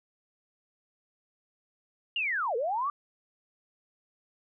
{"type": "linear two-way sweep", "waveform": "sine", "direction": "down then up", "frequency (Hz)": [2892, 433.2, 1199], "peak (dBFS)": -27, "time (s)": [2.16, 2.9], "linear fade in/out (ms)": 2, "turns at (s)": 2.56, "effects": []}